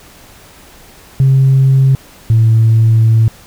sine tone pair in turn, 134 / 112.26 Hz, C3 / A2, +42 / +35 cents, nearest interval minor third, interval 307 cents, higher first, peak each -4 dBFS, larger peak neither, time 1.2-1.95 / 2.3-3.28 s, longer second, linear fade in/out 0 ms, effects tanh soft clip ceiling -2 dBFS + pink hiss -40 dBFS RMS until 3.46 s

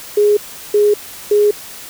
sine tone bursts, 415.3 Hz, G#4, in tune, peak -8 dBFS, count 3, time 0.17-1.51 s, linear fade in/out 5 ms, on 200 ms, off 370 ms, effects white hiss -33 dBFS RMS until 1.89 s

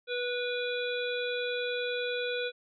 harmonic tone, 490 Hz, B4, 14 cents flat, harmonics 1 / 3 / 5 / 7 / 8, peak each -32 / -37 / -39 / -40 / -41 dBFS, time 0.07-2.52 s, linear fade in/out 50 ms, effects none

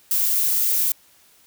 violet noise, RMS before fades -20 dBFS, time 0.11-0.92 s, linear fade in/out 2 ms, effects white hiss -55 dBFS RMS until 1.46 s

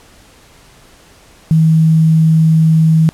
sine tone with quantisation, 160 Hz, D#3, 49 cents sharp, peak -6 dBFS, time 1.51-3.09 s, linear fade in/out 0 ms, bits 6, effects pink hiss -44 dBFS RMS until 3.13 s + low-pass 11000 Hz 12 dB/octave

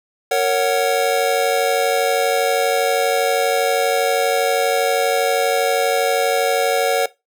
square chord, F# major, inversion first, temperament just, 462.5 / 555 / 740 Hz, A#4 / C#5 / F#5, -14 / +2 / 0 cents, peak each -20 dBFS, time 0.31-7.06 s, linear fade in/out 5 ms, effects noise-tail reverb RT60 0.2 s tail -18 dB re dry

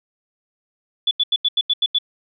sine tone bursts, 3448 Hz, A7, 36 cents flat, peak -14 dBFS, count 8, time 1.07-1.986 s, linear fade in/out 5 ms, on 41 ms, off 84 ms, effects none

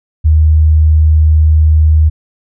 sine tone, 77.78 Hz, D#2, in tune, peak -4 dBFS, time 0.24-2.1 s, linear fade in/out 20 ms, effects none

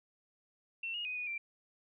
sine tone with pitch steps, 2701 / 2866 / 2499 / 2466 / 2357 Hz, E7 / F7 / D#7 / D#7 / D7, +42 / +44 / +7 / -16 / +6 cents, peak -36 dBFS, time 0.83-1.38 s, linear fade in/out 5 ms, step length 110 ms, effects none

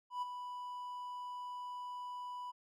triangle tone with ADSR envelope, 988 Hz, B5, in tune, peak -32 dBFS, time 0.1-2.52 s, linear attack 120 ms, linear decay 19 ms, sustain -8 dB, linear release 20 ms, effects none

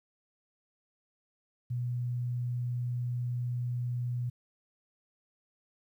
sine tone, 122.3 Hz, B2, 16 cents flat, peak -30 dBFS, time 1.7-4.3 s, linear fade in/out 10 ms, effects 11-bit

